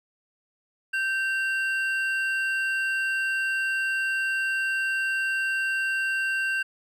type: tone pair together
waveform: triangle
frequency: 1560 / 2750 Hz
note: G6 / F7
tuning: -9 / -27 cents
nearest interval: minor seventh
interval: 982 cents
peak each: -23 / -29 dBFS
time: 0.93-6.63 s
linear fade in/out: 10 ms
effects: none